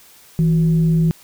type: tone with frequency modulation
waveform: sine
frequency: 163 Hz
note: E3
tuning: 19 cents flat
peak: -12 dBFS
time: 0.39-1.11 s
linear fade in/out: 0 ms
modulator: 206 Hz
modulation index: 0.26
effects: white hiss -47 dBFS RMS until 1.23 s